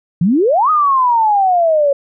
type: exponential two-way sweep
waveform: sine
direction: up then down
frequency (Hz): 157.1 to 1266 to 551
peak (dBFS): -9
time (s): 0.21-1.93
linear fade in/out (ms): 5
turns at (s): 0.7
effects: none